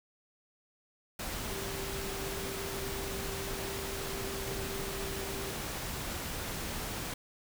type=tone in noise; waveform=sine; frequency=391.2 Hz; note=G4; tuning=4 cents flat; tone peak=-41 dBFS; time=1.5-5.51 s; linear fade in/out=5 ms; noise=pink; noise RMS=-38 dBFS; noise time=1.19-7.14 s; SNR=-6 dB; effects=none